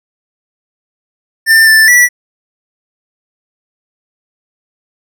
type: tone with pitch steps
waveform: square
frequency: 1791 / 1766 / 1952 Hz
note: A6 / A6 / B6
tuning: +30 / +6 / -21 cents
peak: -4 dBFS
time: 1.46-2.09 s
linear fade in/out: 50 ms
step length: 210 ms
effects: none